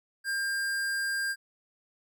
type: tone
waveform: square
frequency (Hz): 1600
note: G6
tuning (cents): +35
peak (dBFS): -29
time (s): 0.24-1.36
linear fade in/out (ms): 50
effects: none